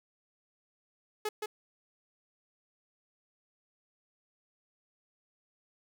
sawtooth tone with echo, 425.4 Hz, G#4, 42 cents sharp, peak -27 dBFS, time 1.25-1.29 s, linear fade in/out 5 ms, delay 170 ms, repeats 1, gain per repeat -3 dB, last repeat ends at 1.46 s, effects none

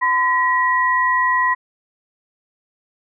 sine tone pair together, 1016 / 1915.5 Hz, B5 / A#6, +49 / +47 cents, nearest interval major seventh, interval 1098 cents, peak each -16 / -18 dBFS, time 0.01-1.55 s, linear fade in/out 20 ms, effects none

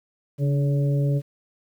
harmonic tone with a mistuned harmonic, 141.1 Hz, C#3, 31 cents sharp, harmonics 1 / 2 / 3 / 4, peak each -19 / -32 / -33 / -33 dBFS, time 0.38-1.22 s, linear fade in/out 50 ms, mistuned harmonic 2, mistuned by +59 cents, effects 9-bit

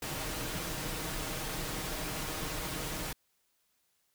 pink noise with comb filter, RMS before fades -37 dBFS, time 0.02-3.13 s, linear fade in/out 5 ms, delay 6.4 ms, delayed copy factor +0.5, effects white hiss -75 dBFS RMS until 4.14 s

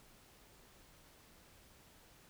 silence, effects pink hiss -63 dBFS RMS until 2.29 s

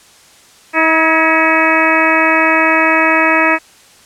harmonic tone with a mistuned harmonic, 320 Hz, D#4, 49 cents sharp, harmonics 1 / 2 / 3 / 4 / 5 / 6 / 7 / 8, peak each -17 / -17 / -17 / -17 / -17 / -17 / -17 / -17 dBFS, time 0.73-3.59 s, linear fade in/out 50 ms, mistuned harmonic 5, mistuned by +59 cents, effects white hiss -44 dBFS RMS until 4.05 s + low-pass 9000 Hz 12 dB/octave

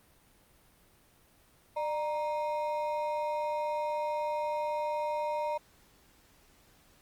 triangle ring-modulated tone, 768 Hz, G5, 36 cents flat, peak -25 dBFS, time 1.76-5.58 s, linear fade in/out 10 ms, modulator 168 Hz, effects pink hiss -63 dBFS RMS until 7.01 s + Opus 32 kbps

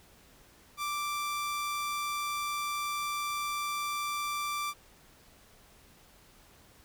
sawtooth tone, 1174.7 Hz, D6, in tune, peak -28 dBFS, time 0.77-4.74 s, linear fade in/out 50 ms, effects pink hiss -59 dBFS RMS until 6.84 s

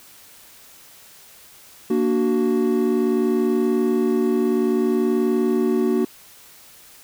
triangle chord, Bb augmented, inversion none, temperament equal with one note detuned, 233.1 / 293.7 / 372.4 Hz, Bb3 / D4 / F#4, 0 / 0 / +11 cents, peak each -19 / -22 / -18 dBFS, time 1.9-6.05 s, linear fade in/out 5 ms, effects white hiss -47 dBFS RMS until 7.03 s

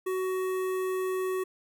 square tone with notch filter, 373.7 Hz, F#4, 17 cents sharp, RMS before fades -30 dBFS, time 0.06-1.44 s, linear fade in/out 10 ms, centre 4600 Hz, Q 0.62, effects none

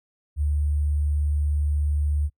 sine tone with sample-and-hold, 73.6 Hz, D2, 4 cents sharp, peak -20 dBFS, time 0.36-2.3 s, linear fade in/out 50 ms, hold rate 8820 Hz, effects noise-tail reverb RT60 0.1 s tail -25 dB re dry

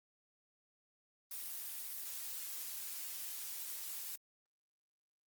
blue noise, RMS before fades -44 dBFS, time 1.31-4.16 s, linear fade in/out 5 ms, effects Opus 24 kbps

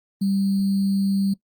sine tone with sample-and-hold, 196 Hz, G3, in tune, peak -18 dBFS, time 0.21-1.34 s, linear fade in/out 10 ms, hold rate 4410 Hz, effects noise-tail reverb RT60 0.1 s tail -22 dB re dry + Opus 32 kbps

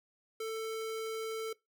square tone, 444 Hz, A4, 16 cents sharp, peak -36 dBFS, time 0.4-1.53 s, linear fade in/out 5 ms, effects noise-tail reverb RT60 0.2 s tail -22 dB re dry

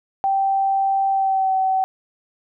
sine tone with pitch glide, 780 to 761.3 Hz, G5 to F#5, -9 to +49 cents, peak -16 dBFS, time 0.24-1.84 s, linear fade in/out 0 ms, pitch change -42 cents, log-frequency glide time 1.1-1.54 s, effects none

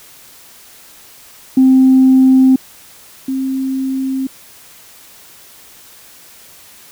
sine tone pair in turn, 261.6 / 265.3 Hz, C4 / C4, 0 / +24 cents, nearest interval unison, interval 24 cents, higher second, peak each -4 / -15 dBFS, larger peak first, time 1.57-2.56 / 3.28-4.27 s, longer neither, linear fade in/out 5 ms, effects tanh soft clip ceiling -1 dBFS + white hiss -41 dBFS RMS until 6.91 s

